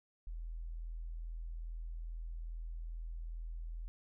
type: tone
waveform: sine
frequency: 41.2 Hz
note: E1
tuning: in tune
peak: -40 dBFS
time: 0.27-3.88 s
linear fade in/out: 0 ms
effects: none

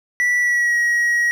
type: tone with pitch glide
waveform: triangle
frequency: 1958 to 1902.3 Hz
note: B6 to A#6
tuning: -15 to +35 cents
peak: -13 dBFS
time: 0.2-1.31 s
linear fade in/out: 0 ms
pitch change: -50 cents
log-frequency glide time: 0.4-0.76 s
effects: none

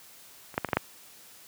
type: clicks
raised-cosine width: 0.5 ms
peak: -28 / -10 / -12 / -21 / -8 / -7 dBFS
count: 6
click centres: 0.542 / 0.579 / 0.647 / 0.688 / 0.732 / 0.77 s
effects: white hiss -52 dBFS RMS until 1.47 s + high-pass 80 Hz 12 dB/octave

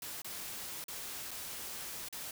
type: noise with dropouts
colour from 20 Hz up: white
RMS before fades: -43 dBFS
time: 0.02-2.31 s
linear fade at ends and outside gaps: 2 ms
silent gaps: 0.219-0.245 / 0.841-0.882 / 1.309-1.313 / 2.086-2.126 s
effects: none

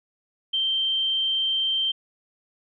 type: tone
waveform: sine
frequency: 3136 Hz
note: G7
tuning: in tune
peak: -21 dBFS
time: 0.53-1.92 s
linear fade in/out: 10 ms
effects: none

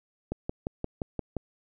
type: click train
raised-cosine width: 2 ms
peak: -17 dBFS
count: 7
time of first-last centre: 0.32-1.367 s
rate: 5.73 Hz
effects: none

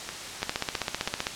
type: two click trains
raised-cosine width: 0.2 ms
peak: -16 / -9 dBFS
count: 4 / 14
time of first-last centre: 0.09-1.08 / 0.43-1.269 s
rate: 3.03 / 15.5 Hz
effects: white hiss -37 dBFS RMS until 1.35 s + low-pass 7000 Hz 12 dB/octave

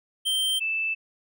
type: tone pair in turn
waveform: square / sine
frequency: 3136 / 2639 Hz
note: G7 / E7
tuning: 0 / +1 cents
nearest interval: minor third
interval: 299 cents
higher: first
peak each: -23 / -24 dBFS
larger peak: first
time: 0.25-0.6 / 0.6-0.95 s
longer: neither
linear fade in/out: 20 ms
effects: none

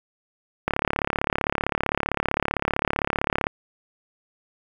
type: click train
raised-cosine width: 0.5 ms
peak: -6 dBFS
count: 100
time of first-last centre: 0.68-3.469 s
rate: 35.5 Hz
effects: 7-bit

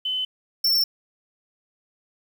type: tone pair in turn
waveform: sine / square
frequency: 3034 / 5406 Hz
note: F#7 / E8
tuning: +43 / +43 cents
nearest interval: minor seventh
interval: 1000 cents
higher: second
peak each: -23 / -18 dBFS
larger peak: second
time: 0.05-0.25 / 0.64-0.84 s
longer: neither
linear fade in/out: 5 ms
effects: 9-bit

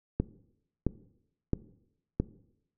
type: click train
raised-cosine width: 3 ms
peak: -13 dBFS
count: 4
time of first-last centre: 0.2-2.2 s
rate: 1.5 Hz
effects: noise-tail reverb RT60 0.8 s tail -18 dB re dry

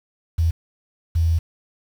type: tone bursts at uneven times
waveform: sine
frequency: 82.41 Hz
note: E2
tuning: in tune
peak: -15 dBFS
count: 2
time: 0.38-0.51 / 1.15-1.39 s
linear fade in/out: 10 ms
effects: 7-bit

